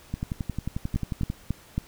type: two click trains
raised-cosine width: 5 ms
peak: -16 / -13 dBFS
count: 14 / 4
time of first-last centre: 0.14-1.301 / 0.96-1.78 s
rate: 11.2 / 3.66 Hz
effects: pink hiss -52 dBFS RMS until 1.87 s